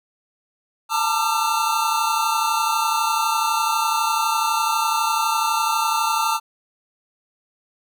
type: tone cluster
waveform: square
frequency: 881 / 913 / 1196 / 1351 Hz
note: A5 / A#5 / D6 / E6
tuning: +2 / -36 / +31 / +42 cents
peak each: -25 dBFS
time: 0.89-6.4 s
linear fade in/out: 50 ms
effects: none